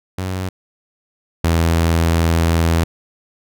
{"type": "tone pair in turn", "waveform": "sawtooth", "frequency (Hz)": [93.1, 82.94], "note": ["F#2", "E2"], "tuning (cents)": [11, 11], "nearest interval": "major second", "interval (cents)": 200, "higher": "first", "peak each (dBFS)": [-17, -9], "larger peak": "second", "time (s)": [[0.18, 0.49], [1.44, 2.84]], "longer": "second", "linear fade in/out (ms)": 5, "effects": []}